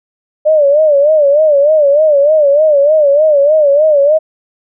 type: tone with vibrato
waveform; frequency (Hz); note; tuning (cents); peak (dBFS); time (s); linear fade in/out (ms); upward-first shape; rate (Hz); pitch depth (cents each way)
sine; 592; D5; +14; -5; 0.45-4.19; 20; sine; 3.3; 110
effects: none